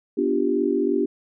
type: chord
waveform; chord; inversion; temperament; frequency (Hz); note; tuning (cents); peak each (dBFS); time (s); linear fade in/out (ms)
sine; G dominant seventh; first; equal; 246.9 / 293.7 / 349.2 / 392; B3 / D4 / F4 / G4; 0 / 0 / 0 / 0; -26 / -24 / -25 / -23; 0.17-1.06; 10
effects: none